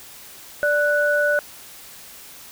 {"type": "tone pair together", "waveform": "sine", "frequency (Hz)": [587.3, 1480], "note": ["D5", "F#6"], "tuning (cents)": [0, 0], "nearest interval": "octave + major third", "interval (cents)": 1600, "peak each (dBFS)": -19, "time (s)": [0.63, 1.39], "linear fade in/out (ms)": 0, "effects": ["white hiss -42 dBFS RMS until 2.51 s"]}